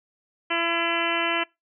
harmonic tone, 336.9 Hz, E4, 38 cents sharp, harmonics 1 / 2 / 3 / 4 / 5 / 6 / 7 / 8 / 9, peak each -31 / -31 / -31 / -31 / -31 / -31 / -31 / -31 / -31 dBFS, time 0.5-1.44 s, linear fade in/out 10 ms, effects noise-tail reverb RT60 0.2 s tail -23 dB re dry

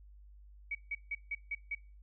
sine tone bursts, 2263 Hz, C#7, 35 cents sharp, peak -34 dBFS, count 6, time 0.71-1.75 s, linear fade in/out 5 ms, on 40 ms, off 160 ms, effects noise-tail reverb RT60 0.4 s tail -23 dB re dry + added 50 Hz sine -53 dBFS peak until 2.02 s

